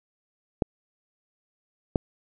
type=clicks; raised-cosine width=2 ms; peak=-8 dBFS; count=2; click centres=0.622 / 1.958 s; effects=none